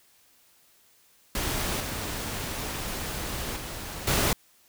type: noise with level steps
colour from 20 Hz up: pink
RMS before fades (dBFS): -29 / -33 / -37 / -24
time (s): 1.35-4.33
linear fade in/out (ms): 2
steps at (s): 1.8 / 3.56 / 4.07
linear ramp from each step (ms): 5
effects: white hiss -61 dBFS RMS until 4.68 s